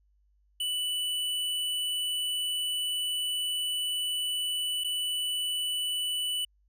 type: tone with dropouts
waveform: square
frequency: 2973 Hz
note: F#7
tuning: 8 cents sharp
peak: -29 dBFS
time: 0.6-6.45 s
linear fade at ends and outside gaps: 5 ms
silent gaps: 4.838-4.844 s
effects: added 50 Hz sine -64 dBFS peak until 6.68 s